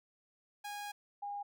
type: tone pair in turn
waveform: sawtooth / sine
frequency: 822 / 813 Hz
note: G#5 / G#5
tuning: -18 / -37 cents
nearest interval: unison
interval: 19 cents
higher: first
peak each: -37 / -38 dBFS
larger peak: first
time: 0.64-0.92 / 1.22-1.43 s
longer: first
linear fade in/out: 10 ms
effects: none